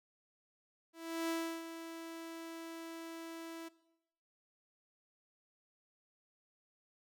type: tone with ADSR envelope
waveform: sawtooth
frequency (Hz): 329.6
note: E4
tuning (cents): 0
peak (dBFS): -30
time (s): 0.93-3.69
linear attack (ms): 360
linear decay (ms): 330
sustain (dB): -11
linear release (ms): 14
effects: noise-tail reverb RT60 0.9 s tail -20 dB re dry